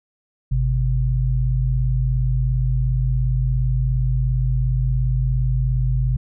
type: tone pair together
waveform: sine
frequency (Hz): 51.11 / 128.3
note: G#1 / C3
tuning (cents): -27 / -34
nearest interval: octave + major third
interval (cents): 1593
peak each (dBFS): -19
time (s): 0.51-6.17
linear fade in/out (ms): 10
effects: none